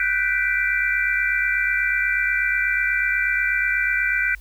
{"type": "chord", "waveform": "sine", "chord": "G major seventh", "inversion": "third", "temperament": "equal with one note detuned", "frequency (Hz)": [1480, 1548.2, 1975.5, 2349], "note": ["F#6", "G6", "B6", "D7"], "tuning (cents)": [0, -22, 0, 0], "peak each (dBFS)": -24, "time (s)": [0, 4.35], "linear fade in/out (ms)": 2, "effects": ["added 50 Hz sine -39 dBFS peak until 4.4 s", "white hiss -55 dBFS RMS until 4.4 s"]}